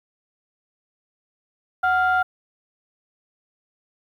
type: tone pair together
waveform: sine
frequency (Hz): 740 / 1396.9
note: F#5 / F6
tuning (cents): 0 / 0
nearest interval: major seventh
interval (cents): 1100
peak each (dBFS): -18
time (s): 1.83-2.23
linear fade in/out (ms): 10
effects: tanh soft clip ceiling -12 dBFS + 9-bit